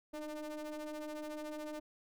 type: ring-modulated tone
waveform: square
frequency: 149.7 Hz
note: D3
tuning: 33 cents sharp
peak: -39 dBFS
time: 0.13-1.8 s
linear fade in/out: 10 ms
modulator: 456 Hz
effects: none